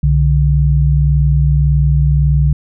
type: tone pair together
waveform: sine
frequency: 64 / 145.76 Hz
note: C2 / D3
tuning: -38 / -13 cents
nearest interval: octave + major second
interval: 1425 cents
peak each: -11 dBFS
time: 0.03-2.53 s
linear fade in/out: 5 ms
effects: none